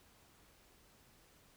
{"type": "silence", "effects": ["pink hiss -66 dBFS RMS until 1.56 s"]}